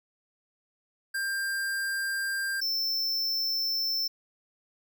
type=tone pair in turn; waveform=square; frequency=1591 / 5334 Hz; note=G6 / E8; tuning=+25 / +20 cents; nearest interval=octave + major sixth; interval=2095 cents; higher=second; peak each=-29 / -27 dBFS; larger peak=second; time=1.14-2.61 / 2.61-4.08 s; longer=neither; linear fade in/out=10 ms; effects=none